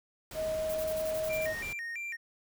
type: noise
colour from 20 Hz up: pink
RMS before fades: -44 dBFS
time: 0.31-1.73 s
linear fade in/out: 2 ms
type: tone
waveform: sine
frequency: 630 Hz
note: D#5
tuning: 21 cents sharp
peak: -30 dBFS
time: 0.34-1.55 s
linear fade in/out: 50 ms
type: noise bursts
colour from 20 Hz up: violet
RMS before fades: -42 dBFS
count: 9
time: 0.69-1.473 s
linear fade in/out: 10 ms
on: 63 ms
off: 27 ms
type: tone with vibrato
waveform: triangle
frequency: 2093 Hz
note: C7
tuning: in tune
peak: -34 dBFS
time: 1.29-2.17 s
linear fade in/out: 20 ms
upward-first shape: square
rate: 3 Hz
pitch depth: 210 cents each way
effects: none